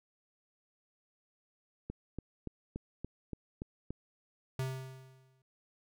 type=click train; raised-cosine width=3 ms; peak=-26 dBFS; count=8; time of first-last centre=1.9-3.906 s; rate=3.49 Hz
type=tone with exponential decay; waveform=square; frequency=131.4 Hz; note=C3; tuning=8 cents sharp; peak=-32 dBFS; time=4.59-5.42 s; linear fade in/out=2 ms; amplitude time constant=180 ms
effects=none